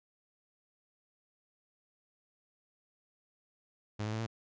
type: tone with pitch steps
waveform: sawtooth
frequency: 105.4 / 108.05 / 110.77 / 113.55 Hz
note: G#2 / A2 / A2 / A#2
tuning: +26 / -31 / +12 / -45 cents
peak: -30 dBFS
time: 3.99-4.266 s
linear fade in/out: 10 ms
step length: 69 ms
effects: resampled to 16000 Hz